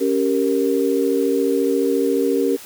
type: chord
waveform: sine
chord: G diminished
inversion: second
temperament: equal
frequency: 277.2 / 392 / 466.2 Hz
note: Db4 / G4 / Bb4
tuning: 0 / 0 / 0 cents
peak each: -20 dBFS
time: 0-2.57 s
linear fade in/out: 20 ms
effects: white hiss -39 dBFS RMS until 2.65 s + high-pass 100 Hz 12 dB/octave